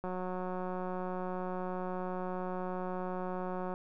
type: click train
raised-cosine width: 1 ms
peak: -25 dBFS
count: 678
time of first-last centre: 0.04-3.739 s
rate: 183 Hz
effects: none